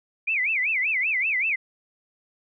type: tone with vibrato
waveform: sine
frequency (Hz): 2304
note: D7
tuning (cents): -34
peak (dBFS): -21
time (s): 0.27-1.56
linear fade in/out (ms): 10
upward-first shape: sine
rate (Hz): 5.2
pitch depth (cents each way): 260
effects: none